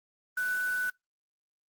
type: tone in noise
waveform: sine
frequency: 1492 Hz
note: F#6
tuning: 14 cents sharp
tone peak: -27 dBFS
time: 0.37-0.9 s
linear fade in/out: 5 ms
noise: white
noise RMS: -44 dBFS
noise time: 0.37-0.9 s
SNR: +14 dB
effects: noise-tail reverb RT60 0.2 s tail -26 dB re dry + Opus 24 kbps